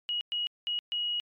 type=tone bursts at uneven times; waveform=sine; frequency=2900 Hz; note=F#7; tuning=35 cents flat; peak=-28 dBFS; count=4; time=0.09-0.21 / 0.32-0.47 / 0.67-0.79 / 0.92-1.2 s; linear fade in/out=0 ms; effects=MP3 96 kbps